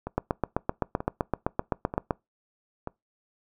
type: two click trains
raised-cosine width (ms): 1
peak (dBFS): -18 / -10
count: 4 / 16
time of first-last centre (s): 0.07-2.874 / 0.18-2.108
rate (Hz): 1.07 / 7.78
effects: noise-tail reverb RT60 0.2 s tail -24 dB re dry